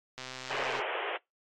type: click train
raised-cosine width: 0.2 ms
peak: -23 dBFS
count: 80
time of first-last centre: 0.18-0.792 s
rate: 129 Hz
type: band-pass noise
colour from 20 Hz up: pink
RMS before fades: -35 dBFS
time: 0.49-1.18 s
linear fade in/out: 20 ms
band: 370 to 3200 Hz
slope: 96 dB/octave
effects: noise-tail reverb RT60 0.2 s tail -26 dB re dry + AAC 32 kbps